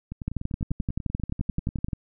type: two click trains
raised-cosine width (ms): 5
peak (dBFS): -21 / -14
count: 19 / 20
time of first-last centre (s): 0.12-1.885 / 0.28-1.932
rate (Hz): 10.2 / 11.5
effects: none